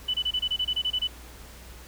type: tone bursts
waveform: sine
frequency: 2989 Hz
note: F#7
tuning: 17 cents sharp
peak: -23 dBFS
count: 12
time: 0.08-1.075 s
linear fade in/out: 10 ms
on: 60 ms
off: 25 ms
effects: added 60 Hz sine -45 dBFS peak until 1.87 s + pink hiss -48 dBFS RMS until 1.87 s